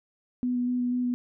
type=tone with vibrato; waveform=sine; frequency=246.9 Hz; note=B3; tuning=in tune; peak=-24 dBFS; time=0.43-1.14 s; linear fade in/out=0 ms; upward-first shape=square; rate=4.1 Hz; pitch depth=10 cents each way; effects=none